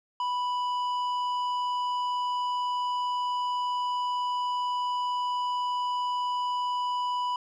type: tone with tanh clipping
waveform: sine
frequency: 987.8 Hz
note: B5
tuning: in tune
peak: -28 dBFS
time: 0.2-7.36 s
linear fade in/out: 2 ms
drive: 9 dB
effects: none